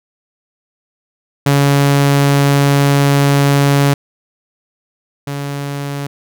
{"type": "tone pair in turn", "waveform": "sawtooth", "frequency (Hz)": [141, 141.62], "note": ["C#3", "C#3"], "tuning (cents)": [30, 37], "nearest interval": "unison", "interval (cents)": 7, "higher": "second", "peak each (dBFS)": [-5, -16], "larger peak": "first", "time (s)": [[1.46, 3.94], [5.27, 6.07]], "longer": "first", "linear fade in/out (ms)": 5, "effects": []}